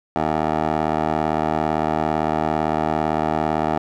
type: tone with band-pass filter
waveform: 15% pulse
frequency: 77.78 Hz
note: D#2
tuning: in tune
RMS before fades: -21 dBFS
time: 0.16-3.78 s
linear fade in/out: 0 ms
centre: 680 Hz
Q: 1.6
effects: none